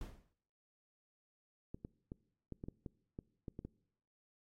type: noise with exponential decay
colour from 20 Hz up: brown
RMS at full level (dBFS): -42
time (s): 0.01-0.33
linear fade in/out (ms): 2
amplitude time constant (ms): 68
type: clicks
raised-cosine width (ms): 3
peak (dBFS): -32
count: 11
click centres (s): 1.745 / 1.849 / 2.119 / 2.523 / 2.639 / 2.685 / 2.862 / 3.189 / 3.482 / 3.591 / 3.65
effects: noise-tail reverb RT60 0.8 s tail -23 dB re dry + AAC 48 kbps